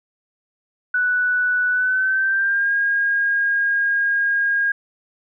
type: tone with pitch glide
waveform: sine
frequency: 1483 to 1626.6 Hz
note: F#6 to G#6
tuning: +4 to -36 cents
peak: -16 dBFS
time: 0.94-4.72 s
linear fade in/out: 5 ms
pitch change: +160 cents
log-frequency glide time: 1.7-2.73 s
effects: none